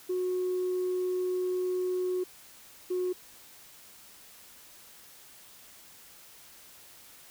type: tone pair in turn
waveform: sine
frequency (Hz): 365.4 / 363.9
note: F#4 / F#4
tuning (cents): -22 / -29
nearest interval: unison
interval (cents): 7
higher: first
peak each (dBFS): -26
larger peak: neither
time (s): 0.09-2.24 / 2.9-3.13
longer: first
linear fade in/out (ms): 10
effects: tanh soft clip ceiling -24 dBFS + white hiss -53 dBFS RMS until 7.3 s